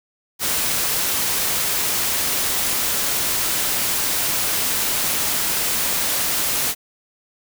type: noise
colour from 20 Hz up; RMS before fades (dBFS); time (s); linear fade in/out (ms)
white; -21; 0.39-6.75; 50
effects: none